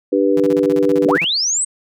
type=chord; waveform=sine; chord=G major; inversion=second; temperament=just; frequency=294 / 392 / 490 Hz; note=D4 / G4 / B4; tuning=+2 / 0 / -14 cents; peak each=-16 / -17 / -16 dBFS; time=0.12-1.17 s; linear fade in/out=10 ms
type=tone bursts; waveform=sawtooth; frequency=167.3 Hz; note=E3; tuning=26 cents sharp; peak=-21 dBFS; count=14; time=0.37-1.245 s; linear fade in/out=2 ms; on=30 ms; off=35 ms
type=linear sweep; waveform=sine; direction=up; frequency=91.3 to 8390 Hz; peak=-15 dBFS; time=1.05-1.65 s; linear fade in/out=10 ms
effects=none